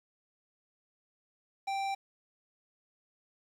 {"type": "tone with low-pass filter", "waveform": "square", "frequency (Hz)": 784, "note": "G5", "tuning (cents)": 0, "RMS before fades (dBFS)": -34, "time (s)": [1.67, 1.95], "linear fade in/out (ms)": 10, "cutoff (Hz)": 6400, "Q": 0.6, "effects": ["10-bit"]}